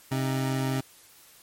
25% pulse tone pair together, 132.68 / 311.4 Hz, C3 / D#4, +25 / +2 cents, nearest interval octave + minor third, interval 1477 cents, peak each -22 / -32 dBFS, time 0.11-0.81 s, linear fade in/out 10 ms, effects white hiss -54 dBFS RMS until 1.42 s + MP3 64 kbps

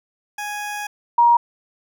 20% pulse / sine tone pair in turn, 830.6 / 946.6 Hz, G#5 / A#5, 0 / +26 cents, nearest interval major second, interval 226 cents, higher second, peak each -21 / -10 dBFS, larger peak second, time 0.38-0.87 / 1.18-1.37 s, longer first, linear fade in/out 5 ms, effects none

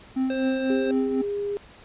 triangle tone with tremolo, 261.6 Hz, C4, in tune, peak -18 dBFS, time 0.16-1.22 s, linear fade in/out 10 ms, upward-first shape triangle, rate 4 Hz, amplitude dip 65%
square tone, 529 Hz, C5, 19 cents sharp, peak -28 dBFS, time 0.3-0.91 s, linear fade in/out 2 ms
sine tone with pitch glide, 401 to 406.4 Hz, G4 to G#4, +39 to -38 cents, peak -25 dBFS, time 0.7-1.57 s, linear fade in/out 0 ms, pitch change +23 cents, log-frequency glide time 0.86-1 s
effects pink hiss -49 dBFS RMS until 1.84 s + resampled to 8000 Hz

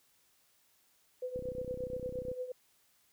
sine tone with tremolo, 504 Hz, B4, 35 cents sharp, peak -33 dBFS, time 1.22-2.52 s, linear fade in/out 5 ms, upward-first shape triangle, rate 8.6 Hz, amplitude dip 80%
click train, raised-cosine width 3 ms, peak -32 dBFS, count 31, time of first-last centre 1.36-2.315 s, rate 31.4 Hz
effects white hiss -70 dBFS RMS until 3.12 s

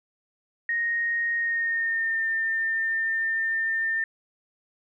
sine tone with pitch glide, 1864.7 to 1803.3 Hz, A#6 to A6, 0 to +42 cents, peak -23 dBFS, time 0.69-4.04 s, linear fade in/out 2 ms, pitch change -58 cents, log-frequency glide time 1.36-2.25 s, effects none

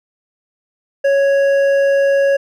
sine tone with hard clipping, 554.4 Hz, C#5, in tune, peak -12 dBFS, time 1.04-2.37 s, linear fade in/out 10 ms, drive 7 dB, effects none

